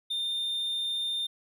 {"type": "tone", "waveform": "triangle", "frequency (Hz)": 3617, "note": "A7", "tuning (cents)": 47, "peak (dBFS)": -27, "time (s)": [0.1, 1.27], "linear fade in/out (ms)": 10, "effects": []}